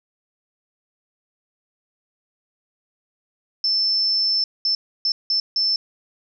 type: tone bursts at uneven times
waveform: sine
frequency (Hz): 5300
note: E8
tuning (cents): +9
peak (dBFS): -17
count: 5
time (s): 3.64-4.44 / 4.65-4.75 / 5.05-5.12 / 5.3-5.4 / 5.56-5.76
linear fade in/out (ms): 2
effects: none